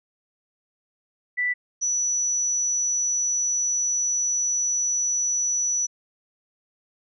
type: tone pair in turn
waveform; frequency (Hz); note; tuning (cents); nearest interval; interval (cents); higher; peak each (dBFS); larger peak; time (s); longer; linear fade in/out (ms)
sine; 1975.5 / 5920; B6 / F#8; 0 / 0; octave + perfect fifth; 1900; second; -21; neither; 1.37-1.54 / 1.81-5.87; second; 20
effects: none